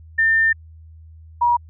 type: tone pair in turn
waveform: sine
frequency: 1800 / 957.7 Hz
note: A6 / A#5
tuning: +39 / +46 cents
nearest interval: major seventh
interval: 1093 cents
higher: first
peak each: -13 dBFS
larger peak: neither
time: 0.18-0.53 / 1.41-1.57 s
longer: first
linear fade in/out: 10 ms
effects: added 80 Hz sine -40 dBFS peak until 1.69 s

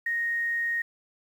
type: tone with quantisation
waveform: sine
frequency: 1864.7 Hz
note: A#6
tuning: in tune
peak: -25 dBFS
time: 0.06-0.82 s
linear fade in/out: 5 ms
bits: 9
effects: none

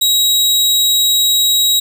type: tone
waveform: sawtooth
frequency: 3830 Hz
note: A#7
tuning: 46 cents sharp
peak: -7 dBFS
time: 0.01-1.8 s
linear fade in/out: 10 ms
effects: none

